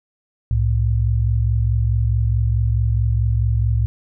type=tone pair together; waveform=sine; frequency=65.5 / 110.16 Hz; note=C2 / A2; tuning=+2 / +3 cents; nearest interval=major sixth; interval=901 cents; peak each=-18 / -17 dBFS; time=0.51-3.86 s; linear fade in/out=0 ms; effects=none